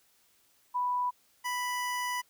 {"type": "tone pair in turn", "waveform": ["sine", "25% pulse"], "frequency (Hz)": [988, 988], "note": ["B5", "B5"], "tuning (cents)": [0, 0], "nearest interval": "unison", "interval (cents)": 0, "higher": "neither", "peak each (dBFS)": -27, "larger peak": "neither", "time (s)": [[0.74, 1.11], [1.44, 2.22]], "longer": "second", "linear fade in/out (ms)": 20, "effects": ["white hiss -67 dBFS RMS until 2.29 s"]}